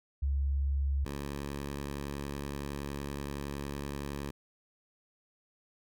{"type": "tone pair in turn", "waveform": ["sine", "10% pulse"], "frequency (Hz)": [69.3, 70.72], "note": ["C#2", "C#2"], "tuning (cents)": [0, 35], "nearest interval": "unison", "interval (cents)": 35, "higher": "second", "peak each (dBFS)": [-27, -28], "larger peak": "first", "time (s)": [[0.22, 1.05], [1.05, 4.31]], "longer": "second", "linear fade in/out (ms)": 10, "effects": []}